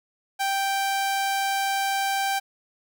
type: tone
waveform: sawtooth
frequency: 784 Hz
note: G5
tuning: in tune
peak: -19 dBFS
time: 0.39-2.4 s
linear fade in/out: 20 ms
effects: none